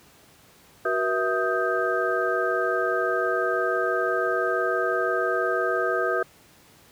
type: tone cluster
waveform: sine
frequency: 374.3 / 480.2 / 654 / 1251 / 1572 Hz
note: F#4 / B4 / E5 / D#6 / G6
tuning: +20 / -49 / -14 / +9 / +4 cents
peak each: -28 dBFS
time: 0.85-6.23 s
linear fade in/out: 5 ms
effects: pink hiss -54 dBFS RMS until 6.91 s + high-pass 80 Hz 12 dB/octave